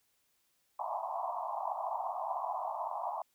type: band-pass noise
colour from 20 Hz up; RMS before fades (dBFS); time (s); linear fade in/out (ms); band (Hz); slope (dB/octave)
pink; -37; 0.79-3.22; 5; 650 to 1100; 96
effects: white hiss -75 dBFS RMS until 3.34 s